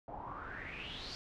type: noise with low-pass filter sweep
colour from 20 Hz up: pink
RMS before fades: -45 dBFS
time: 0.08-1.15 s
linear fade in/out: 0 ms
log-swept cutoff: 720 to 4900 Hz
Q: 7
effects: none